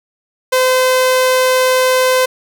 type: tone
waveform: sawtooth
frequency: 513 Hz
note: C5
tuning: 34 cents flat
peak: -6 dBFS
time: 0.52-2.26 s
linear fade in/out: 10 ms
effects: none